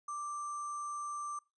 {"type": "tone with sample-and-hold", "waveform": "sine", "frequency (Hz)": 1174.7, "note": "D6", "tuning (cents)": 0, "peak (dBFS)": -37, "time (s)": [0.08, 1.39], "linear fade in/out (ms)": 5, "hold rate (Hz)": 7350, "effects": ["noise-tail reverb RT60 0.3 s tail -25 dB re dry", "resampled to 22050 Hz"]}